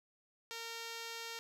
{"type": "tone with low-pass filter", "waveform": "5% pulse", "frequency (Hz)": 460, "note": "A#4", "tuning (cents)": -23, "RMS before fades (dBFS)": -45, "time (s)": [0.51, 1.39], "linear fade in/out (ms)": 0, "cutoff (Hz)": 10000, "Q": 1.3, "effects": []}